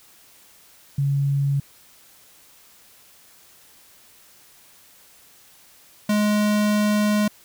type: tone pair in turn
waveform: sine / square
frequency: 140 / 209.4 Hz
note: C#3 / G#3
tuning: +18 / +15 cents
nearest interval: perfect fifth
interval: 697 cents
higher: second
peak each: -18 dBFS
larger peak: neither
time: 0.98-1.6 / 6.09-7.28 s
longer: second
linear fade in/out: 5 ms
effects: white hiss -52 dBFS RMS until 7.44 s